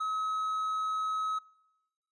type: tone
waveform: triangle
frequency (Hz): 1280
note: D#6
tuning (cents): +49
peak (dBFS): -28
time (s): 0-1.39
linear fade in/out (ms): 10
effects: noise-tail reverb RT60 1.0 s tail -25 dB re dry + resampled to 24000 Hz